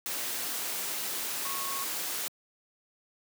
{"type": "tone in noise", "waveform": "sine", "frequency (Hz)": 1099, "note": "C#6", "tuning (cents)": -15, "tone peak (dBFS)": -37, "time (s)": [1.45, 1.84], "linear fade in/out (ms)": 0, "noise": "white", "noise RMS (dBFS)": -34, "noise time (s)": [0.06, 2.28], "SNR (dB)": -6, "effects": ["high-pass 200 Hz 12 dB/octave"]}